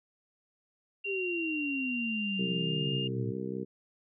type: tone with pitch glide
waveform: sine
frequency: 2761 to 2817 Hz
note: F7 to F7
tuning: -20 to +14 cents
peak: -33 dBFS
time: 1.04-3.08 s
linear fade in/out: 10 ms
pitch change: +34 cents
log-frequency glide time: 1.82-2.88 s
type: exponential sweep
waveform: sine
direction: down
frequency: 406.3 to 111.8 Hz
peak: -32 dBFS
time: 1.05-3.34 s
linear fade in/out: 50 ms
type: harmonic tone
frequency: 64.8 Hz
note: C2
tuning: 16 cents flat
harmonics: 2 / 3 / 4 / 5 / 6 / 7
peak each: -43 / -38 / -41 / -42 / -39 / -41 dBFS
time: 2.38-3.65 s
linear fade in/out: 20 ms
effects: none